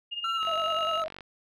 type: tone with tremolo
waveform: sine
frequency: 2833 Hz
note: F7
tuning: 24 cents sharp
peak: -29 dBFS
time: 0.11-1.01 s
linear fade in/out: 20 ms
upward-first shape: sine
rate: 17 Hz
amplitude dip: 70%
type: tone with pitch glide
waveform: triangle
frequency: 1347 to 1295.9 Hz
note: E6 to E6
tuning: +37 to -30 cents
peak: -26 dBFS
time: 0.24-1.04 s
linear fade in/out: 5 ms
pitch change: -67 cents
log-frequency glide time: 0.36-0.42 s
type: click train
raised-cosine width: 0.3 ms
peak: -26 dBFS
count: 38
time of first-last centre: 0.43-1.207 s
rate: 47.6 Hz
type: tone with vibrato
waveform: sine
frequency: 646 Hz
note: E5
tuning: 35 cents flat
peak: -31 dBFS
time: 0.47-1.08 s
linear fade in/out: 5 ms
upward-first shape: square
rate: 10 Hz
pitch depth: 54 cents each way
effects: none